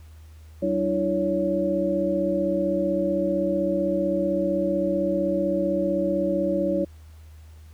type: tone cluster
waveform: sine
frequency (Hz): 190.4 / 300.1 / 335.8 / 560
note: F#3 / D4 / E4 / C#5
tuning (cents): +50 / +38 / +32 / +18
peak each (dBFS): -28 / -28 / -27 / -24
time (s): 0.62-6.85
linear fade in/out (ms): 10
effects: added 78 Hz sine -43 dBFS peak until 7.73 s + pink hiss -59 dBFS RMS until 7.73 s